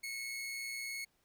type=tone with amplitude modulation; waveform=sawtooth; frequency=2189 Hz; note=C#7; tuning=22 cents flat; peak=-34 dBFS; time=0.03-1.05 s; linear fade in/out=10 ms; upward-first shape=sine; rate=120 Hz; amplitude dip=40%; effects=pink hiss -75 dBFS RMS until 1.24 s